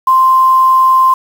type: tone with quantisation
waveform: sine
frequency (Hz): 1045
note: C6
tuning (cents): -2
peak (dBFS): -5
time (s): 0.07-1.14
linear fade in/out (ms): 5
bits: 5
effects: none